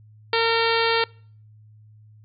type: harmonic tone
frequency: 457.3 Hz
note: A#4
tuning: 33 cents flat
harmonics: 1 / 2 / 3 / 4 / 5 / 6 / 7 / 8 / 9 / 10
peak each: -22 / -25 / -27 / -28 / -29 / -30 / -30 / -31 / -32 / -32 dBFS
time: 0.33-1.04 s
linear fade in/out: 2 ms
effects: noise-tail reverb RT60 0.5 s tail -25 dB re dry + added 107 Hz sine -47 dBFS peak until 2.24 s